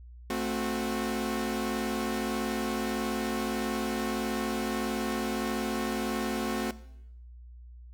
sawtooth chord, F# diminished, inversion first, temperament equal with one note detuned, 220 / 261.6 / 365.7 Hz, A3 / C4 / F#4, 0 / 0 / -20 cents, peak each -30 dBFS, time 0.3-6.71 s, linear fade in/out 2 ms, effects noise-tail reverb RT60 0.8 s tail -17 dB re dry + added 60 Hz sine -45 dBFS peak until 7.93 s

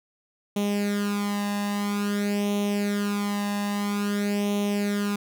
sawtooth tone with flanger, 204 Hz, G#3, 31 cents flat, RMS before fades -26 dBFS, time 0.56-5.16 s, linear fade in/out 5 ms, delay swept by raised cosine 0.31 to 1.11 ms, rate 0.5 Hz, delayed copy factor +0.75, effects none

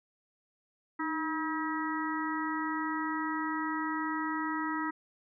harmonic tone with a mistuned harmonic, 320.8 Hz, E4, 47 cents flat, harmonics 1 / 3 / 4 / 5 / 6, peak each -34 / -37 / -37 / -43 / -39 dBFS, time 0.99-4.91 s, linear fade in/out 10 ms, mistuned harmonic 1, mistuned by -64 cents, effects none

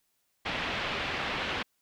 white low-pass noise, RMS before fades -33 dBFS, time 0.45-1.63 s, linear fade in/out 10 ms, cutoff 3200 Hz, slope 24 dB/octave, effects white hiss -75 dBFS RMS until 1.81 s

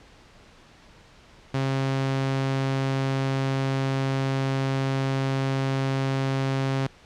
sawtooth tone, 134.6 Hz, C3, 49 cents sharp, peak -19 dBFS, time 1.54-6.87 s, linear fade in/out 5 ms, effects pink hiss -52 dBFS RMS until 7.05 s + low-pass 5000 Hz 12 dB/octave

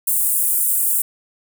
pink high-pass noise, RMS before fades -18 dBFS, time 0.07-1.02 s, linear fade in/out 5 ms, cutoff 8500 Hz, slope 48 dB/octave, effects none

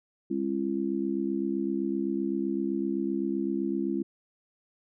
harmonic tone, 67.8 Hz, C#2, 38 cents flat, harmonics 3 / 4 / 5, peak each -32 / -31 / -30 dBFS, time 0.3-4.03 s, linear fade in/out 10 ms, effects none

